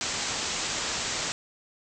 white low-pass noise, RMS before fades -31 dBFS, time 0.01-1.32 s, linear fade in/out 0 ms, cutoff 7800 Hz, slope 96 dB/octave, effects none

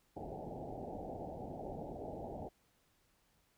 white low-pass noise, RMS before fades -45 dBFS, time 0.16-2.49 s, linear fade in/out 10 ms, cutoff 830 Hz, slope 96 dB/octave, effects pink hiss -74 dBFS RMS until 3.57 s

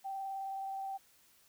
sine tone with vibrato, 778 Hz, G5, 13 cents flat, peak -37 dBFS, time 0.04-0.98 s, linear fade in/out 20 ms, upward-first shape triangle, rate 19 Hz, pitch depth 16 cents each way, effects white hiss -66 dBFS RMS until 1.48 s

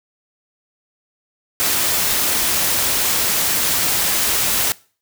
white noise, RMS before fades -18 dBFS, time 1.6-4.72 s, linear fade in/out 0 ms, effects noise-tail reverb RT60 0.4 s tail -22 dB re dry

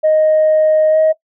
sine tone with pitch glide, 622.3 to 630.3 Hz, D#5 to D#5, 0 to +22 cents, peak -7 dBFS, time 0.03-1.13 s, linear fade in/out 20 ms, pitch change +22 cents, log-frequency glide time 0.9-0.98 s, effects noise-tail reverb RT60 0.1 s tail -18 dB re dry + tanh soft clip ceiling -5 dBFS

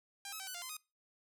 5% pulse tone with pitch steps, 797 / 1287 / 770 / 1497 / 700 / 1033 / 1247 Hz, G5 / E6 / G5 / F#6 / F5 / C6 / D#6, +28 / -42 / -31 / +20 / +4 / -22 / +3 cents, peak -31 dBFS, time 0.25-0.768 s, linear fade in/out 2 ms, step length 74 ms, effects noise-tail reverb RT60 0.3 s tail -25 dB re dry

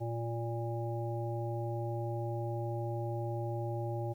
harmonic tone, 116.54 Hz, A#2, in tune, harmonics 1 / 3 / 5 / 7, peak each -35 / -40 / -42 / -43 dBFS, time 0-4.14 s, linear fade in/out 20 ms, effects 11-bit

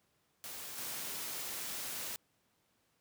white noise with level steps, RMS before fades -45 / -41 dBFS, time 0.44-2.16 s, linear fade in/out 0 ms, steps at 0.78 s, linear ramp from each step 2 ms, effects pink hiss -75 dBFS RMS until 3 s + high-pass 100 Hz 12 dB/octave

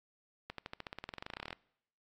accelerating click train, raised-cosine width 0.3 ms, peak -25 dBFS, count 23, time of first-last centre 0.5-1.529 s, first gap 83 ms, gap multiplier 0.94, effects noise-tail reverb RT60 0.8 s tail -24 dB re dry + AAC 48 kbps

